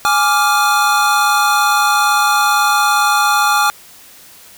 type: chord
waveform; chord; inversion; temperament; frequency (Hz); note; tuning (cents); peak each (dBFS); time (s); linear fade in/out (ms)
square; D diminished; second; equal; 830.6 / 1174.7 / 1396.9; Ab5 / D6 / F6; 0 / 0 / 0; -16; 0.05-3.7; 0
effects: white hiss -41 dBFS RMS until 4.57 s